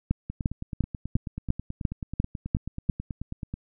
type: two click trains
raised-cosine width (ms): 5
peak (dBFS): -10 / -20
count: 9 / 31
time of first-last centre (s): 0.11-2.897 / 0.3-3.54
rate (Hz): 2.87 / 9.26
effects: none